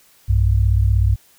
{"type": "tone pair together", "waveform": "sine", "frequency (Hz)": [61.99, 98.4], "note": ["B1", "G2"], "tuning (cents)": [7, 7], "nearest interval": "minor sixth", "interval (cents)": 800, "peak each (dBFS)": -15, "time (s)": [0.28, 1.16], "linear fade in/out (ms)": 20, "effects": ["white hiss -53 dBFS RMS until 1.38 s"]}